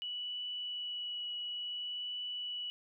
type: tone with vibrato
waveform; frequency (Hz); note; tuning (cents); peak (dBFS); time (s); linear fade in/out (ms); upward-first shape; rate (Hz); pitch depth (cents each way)
sine; 2945; F#7; -9; -37; 0.02-2.7; 0; triangle; 0.57; 11
effects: none